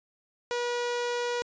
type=tone; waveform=sawtooth; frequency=483 Hz; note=B4; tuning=39 cents flat; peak=-24 dBFS; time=0.51-1.42 s; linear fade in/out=0 ms; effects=resampled to 16000 Hz